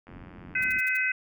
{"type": "click train", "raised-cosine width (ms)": 0.5, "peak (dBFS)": -35, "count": 56, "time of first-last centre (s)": [0.07, 0.685], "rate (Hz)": 89.4}
{"type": "low-pass noise", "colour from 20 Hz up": "white", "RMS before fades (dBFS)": -46, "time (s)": [0.08, 0.8], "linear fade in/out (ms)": 10, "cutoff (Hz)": 280, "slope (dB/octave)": 24}
{"type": "harmonic tone", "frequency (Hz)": 509, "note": "C5", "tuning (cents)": -48, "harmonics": [3, 4, 5], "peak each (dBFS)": [-28, -28, -28], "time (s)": [0.55, 1.12], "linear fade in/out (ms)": 5}
{"type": "noise bursts", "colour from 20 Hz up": "blue", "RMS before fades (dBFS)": -43, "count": 5, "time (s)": [0.62, 0.971], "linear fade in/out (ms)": 5, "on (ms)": 23, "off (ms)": 59}
{"effects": []}